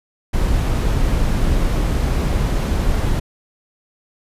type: noise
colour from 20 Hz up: brown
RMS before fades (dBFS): -17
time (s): 0.33-3.2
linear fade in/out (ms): 10
effects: resampled to 32000 Hz